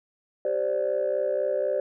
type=chord; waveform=sine; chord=G suspended fourth; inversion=none; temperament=equal; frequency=392 / 523.3 / 587.3 Hz; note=G4 / C5 / D5; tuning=0 / 0 / 0 cents; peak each=-30 / -26 / -25 dBFS; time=0.45-1.8 s; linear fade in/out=2 ms; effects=tanh soft clip ceiling -17 dBFS